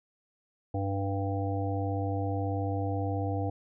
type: harmonic tone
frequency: 98.4 Hz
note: G2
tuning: 7 cents sharp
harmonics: 1 / 3 / 5 / 7 / 8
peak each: -30 / -35 / -37 / -38 / -39 dBFS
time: 0.74-3.5 s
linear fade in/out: 5 ms
effects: none